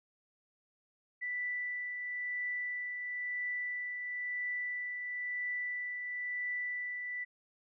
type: tone with tremolo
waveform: sine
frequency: 1975.5 Hz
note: B6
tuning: in tune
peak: -33 dBFS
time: 1.21-7.25 s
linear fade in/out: 20 ms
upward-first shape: triangle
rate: 0.99 Hz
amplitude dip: 40%
effects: none